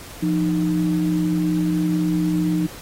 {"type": "tone pair together", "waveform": "sine", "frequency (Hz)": [173.14, 308.5], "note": ["F3", "D#4"], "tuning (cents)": [-15, -15], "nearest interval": "minor seventh", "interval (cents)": 1000, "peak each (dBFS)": -20, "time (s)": [0.22, 2.67], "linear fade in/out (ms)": 10, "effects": ["pink hiss -39 dBFS RMS until 2.81 s", "AAC 48 kbps"]}